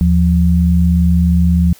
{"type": "tone pair together", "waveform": "sine", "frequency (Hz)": [77.78, 174.61], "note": ["D#2", "F3"], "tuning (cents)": [0, 0], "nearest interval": "octave + major second", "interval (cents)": 1400, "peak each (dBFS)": -11, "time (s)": [0.01, 1.73], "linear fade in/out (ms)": 0, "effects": ["white hiss -44 dBFS RMS until 1.79 s"]}